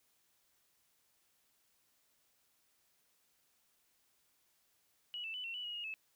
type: tone with pitch steps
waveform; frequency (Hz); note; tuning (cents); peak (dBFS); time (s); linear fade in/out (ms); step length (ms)
sine; 2923 / 2653 / 2990 / 2718 / 2960 / 2892 / 2864 / 2605; F#7 / E7 / F#7 / F7 / F#7 / F#7 / F7 / E7; -22 / +10 / +17 / -48 / 0 / -40 / +43 / -21; -40; 5.14-5.94; 0; 100
effects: white hiss -75 dBFS RMS until 6.15 s